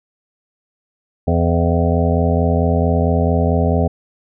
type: harmonic tone with a mistuned harmonic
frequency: 84.5 Hz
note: E2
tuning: 43 cents sharp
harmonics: 1 / 2 / 3 / 5 / 6 / 7 / 8 / 9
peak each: -16 / -19 / -21 / -23 / -24 / -24 / -25 / -26 dBFS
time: 1.27-3.88 s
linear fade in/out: 10 ms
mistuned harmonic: 7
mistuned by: +45 cents
effects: none